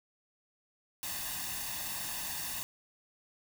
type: noise with comb filter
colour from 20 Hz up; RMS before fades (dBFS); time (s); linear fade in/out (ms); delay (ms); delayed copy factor
white; -38; 1.03-2.63; 0; 1.1; +0.7
effects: none